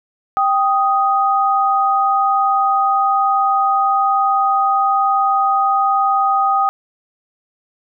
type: tone pair together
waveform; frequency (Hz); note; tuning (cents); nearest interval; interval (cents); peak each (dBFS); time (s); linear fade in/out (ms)
sine; 785 / 1246.1; G5 / D#6; +2 / +2; minor sixth; 800; -15; 0.37-6.69; 0
effects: none